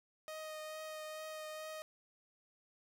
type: tone with vibrato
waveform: sawtooth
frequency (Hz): 622.3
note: D#5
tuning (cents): 0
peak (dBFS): -40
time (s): 0.28-1.82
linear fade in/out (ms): 0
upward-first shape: triangle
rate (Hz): 2.3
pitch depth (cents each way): 15
effects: none